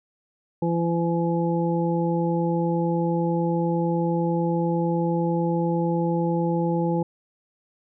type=harmonic tone; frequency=169 Hz; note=E3; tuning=43 cents sharp; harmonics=1 / 2 / 3 / 5; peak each=-23 / -26 / -28 / -30 dBFS; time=0.62-7.03 s; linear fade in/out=5 ms; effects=none